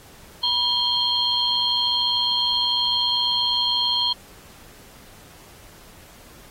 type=tone cluster; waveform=sine; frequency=975 / 3117 / 3237 / 4225 Hz; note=B5 / G7 / G#7 / C8; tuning=-23 / -11 / -45 / +16 cents; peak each=-28 / -28 / -22 / -23 dBFS; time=0.43-4.13 s; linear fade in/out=5 ms; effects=pink hiss -48 dBFS RMS until 6.5 s + AAC 48 kbps